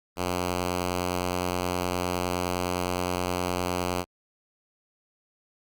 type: tone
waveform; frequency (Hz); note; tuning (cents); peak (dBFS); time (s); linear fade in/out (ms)
5% pulse; 89.7; F2; +47; -15; 0.16-4.05; 50
effects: Opus 48 kbps